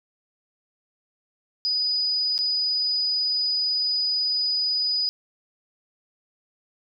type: tone with dropouts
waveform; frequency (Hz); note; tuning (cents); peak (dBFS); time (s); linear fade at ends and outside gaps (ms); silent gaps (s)
sine; 4961; D#8; -6; -21; 1.65-5.09; 0; 2.379-2.389
effects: none